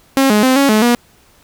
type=tone with pitch steps; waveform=sawtooth; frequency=270.1 / 210.3 / 259 / 277.6 / 214.9 / 240.2 Hz; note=C#4 / G#3 / C4 / C#4 / A3 / B3; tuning=-45 / +22 / -17 / +3 / -41 / -48 cents; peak=-5 dBFS; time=0.17-0.95 s; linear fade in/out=0 ms; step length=130 ms; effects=pink hiss -50 dBFS RMS until 1.43 s